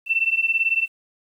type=beating tone pair; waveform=sine; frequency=2673 / 2691 Hz; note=E7 / E7; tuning=+23 / +35 cents; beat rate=18 Hz; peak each=-21 dBFS; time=0.06-0.88 s; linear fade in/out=50 ms; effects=9-bit